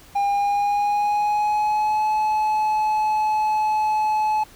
triangle tone with pitch glide, 805 to 857.8 Hz, G5 to A5, +46 to -44 cents, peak -16 dBFS, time 0.15-4.44 s, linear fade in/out 10 ms, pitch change +110 cents, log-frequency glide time 0.26-2.06 s, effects pink hiss -48 dBFS RMS until 4.55 s

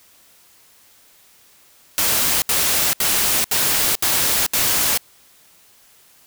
white noise bursts, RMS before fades -18 dBFS, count 6, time 1.98-4.975 s, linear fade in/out 0 ms, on 440 ms, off 71 ms, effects white hiss -52 dBFS RMS until 6.26 s

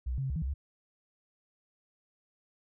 sine tone with pitch steps, 63 / 62.2 / 134.9 / 133.2 / 67.8 / 160.2 / 64.9 / 70.9 Hz, B1 / B1 / C#3 / C3 / C#2 / E3 / C2 / C#2, +35 / +13 / -47 / +31 / -38 / -49 / -13 / +40 cents, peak -30 dBFS, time 0.06-0.54 s, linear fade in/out 10 ms, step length 60 ms, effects none

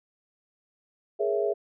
sine chord, A# half-diminished seventh, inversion third, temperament equal with one note detuned, 415.3 / 466.2 / 554.4 / 662.7 Hz, G#4 / A#4 / C#5 / E5, 0 / 0 / 0 / +9 cents, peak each -26 / -32 / -32 / -29 dBFS, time 1.19-1.54 s, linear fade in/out 20 ms, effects none

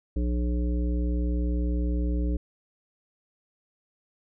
harmonic tone, 60 Hz, B1, 49 cents flat, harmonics 1 / 3 / 5 / 7 / 9, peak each -24 / -34 / -33 / -40 / -43 dBFS, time 0.16-2.37 s, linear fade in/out 5 ms, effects none

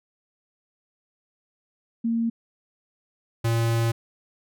sine / square tone pair in turn, 230 / 115.28 Hz, A#3 / A#2, -23 / -19 cents, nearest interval octave, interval 1196 cents, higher first, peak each -21 dBFS, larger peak neither, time 2.04-2.3 / 3.44-3.92 s, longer second, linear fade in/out 10 ms, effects none

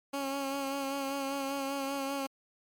15% pulse tone with vibrato, 275.1 Hz, C#4, 13 cents flat, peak -26 dBFS, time 0.13-2.27 s, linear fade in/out 10 ms, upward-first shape sine, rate 5.1 Hz, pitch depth 29 cents each way, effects MP3 96 kbps

